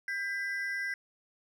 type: ring-modulated tone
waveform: triangle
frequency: 1795 Hz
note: A6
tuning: 34 cents sharp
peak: -27 dBFS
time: 0.08-0.94 s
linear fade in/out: 2 ms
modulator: 198 Hz
effects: none